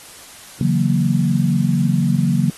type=chord; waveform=sine; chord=F# dominant seventh; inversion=second; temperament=equal with one note detuned; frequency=140.77 / 164.81 / 185 / 233.1 Hz; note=C#3 / E3 / F#3 / A#3; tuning=+27 / 0 / 0 / 0 cents; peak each=-18 / -20 / -19 / -20 dBFS; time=0.61-2.5 s; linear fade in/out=2 ms; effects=white hiss -40 dBFS RMS until 2.57 s + AAC 32 kbps